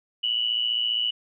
sine tone with amplitude modulation, 2949 Hz, F#7, 6 cents flat, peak -19 dBFS, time 0.23-1.11 s, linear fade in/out 10 ms, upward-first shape sine, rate 115 Hz, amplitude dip 70%, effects none

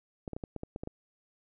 clicks, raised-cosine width 2 ms, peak -24 dBFS, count 9, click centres 0.278 / 0.333 / 0.365 / 0.438 / 0.563 / 0.634 / 0.761 / 0.835 / 0.874 s, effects none

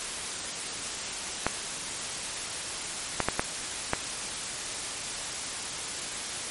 clicks, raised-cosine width 0.5 ms, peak -8 dBFS, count 5, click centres 1.466 / 3.203 / 3.286 / 3.395 / 3.934 s, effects white hiss -34 dBFS RMS until 6.5 s + MP3 48 kbps

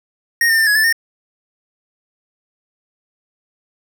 square tone with pitch steps, 1859 / 1806 / 1791 / 1679 / 1754 / 1828 Hz, A#6 / A6 / A6 / G#6 / A6 / A#6, -5 / +45 / +30 / +18 / -6 / -34 cents, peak -12 dBFS, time 0.41-0.926 s, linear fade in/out 2 ms, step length 86 ms, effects none

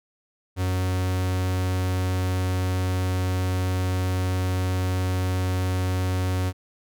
45% pulse tone, 92.3 Hz, F#2, 4 cents flat, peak -22 dBFS, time 0.56-6.53 s, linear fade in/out 50 ms, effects none

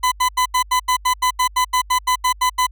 40% pulse tone bursts, 1006 Hz, B5, 32 cents sharp, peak -13 dBFS, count 16, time 0.03-2.668 s, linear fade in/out 10 ms, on 88 ms, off 82 ms, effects added 50 Hz sine -38 dBFS peak until 2.71 s

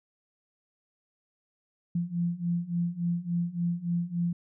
sine beating tone pair, 170.6 / 174.1 Hz, F3 / F3, -40 / -5 cents, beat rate 3.5 Hz, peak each -31 / -29 dBFS, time 1.95-4.33 s, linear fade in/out 5 ms, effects none

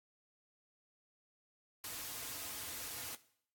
white noise with comb filter, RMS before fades -44 dBFS, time 1.84-3.15 s, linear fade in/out 2 ms, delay 5.2 ms, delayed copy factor -0.55, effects noise-tail reverb RT60 0.6 s tail -17 dB re dry + AAC 64 kbps

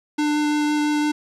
square tone with vibrato, 298.5 Hz, D4, 28 cents sharp, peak -19 dBFS, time 0.18-1.12 s, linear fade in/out 10 ms, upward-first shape sine, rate 5.9 Hz, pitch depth 8 cents each way, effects low-pass 8000 Hz 12 dB/octave + 10-bit

